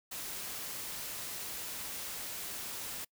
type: noise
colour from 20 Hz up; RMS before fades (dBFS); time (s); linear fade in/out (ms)
white; -41; 0.11-3.05; 10
effects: noise-tail reverb RT60 0.1 s tail -26 dB re dry